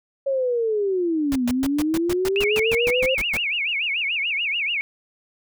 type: linear two-way sweep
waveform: sine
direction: down then up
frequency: 554.4 to 239.2 to 532 Hz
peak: -19 dBFS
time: 0.26-3.15 s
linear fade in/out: 10 ms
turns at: 1.46 s
type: noise bursts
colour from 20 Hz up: pink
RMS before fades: -29 dBFS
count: 14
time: 1.32-3.37 s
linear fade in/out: 0 ms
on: 35 ms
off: 120 ms
type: tone with vibrato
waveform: sine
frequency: 2499 Hz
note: D#7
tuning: 7 cents sharp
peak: -21 dBFS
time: 2.36-4.81 s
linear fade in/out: 0 ms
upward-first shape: sine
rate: 6.9 Hz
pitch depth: 250 cents each way
effects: none